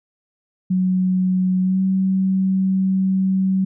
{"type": "tone with pitch glide", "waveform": "sine", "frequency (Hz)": [185, 189.98], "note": ["F#3", "F#3"], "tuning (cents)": [0, 46], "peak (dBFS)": -15, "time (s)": [0.7, 3.65], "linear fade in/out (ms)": 10, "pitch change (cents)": 46, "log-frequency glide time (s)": [1.62, 1.81], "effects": []}